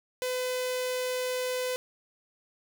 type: tone with notch filter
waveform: sawtooth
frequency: 505 Hz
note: B4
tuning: 39 cents sharp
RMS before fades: -31 dBFS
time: 0.22-1.76 s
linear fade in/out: 0 ms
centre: 1200 Hz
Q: 1.4
effects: none